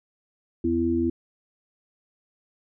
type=harmonic tone; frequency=84 Hz; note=E2; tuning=33 cents sharp; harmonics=1 / 3 / 4; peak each=-31 / -25 / -23 dBFS; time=0.64-1.1 s; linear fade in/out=5 ms; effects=none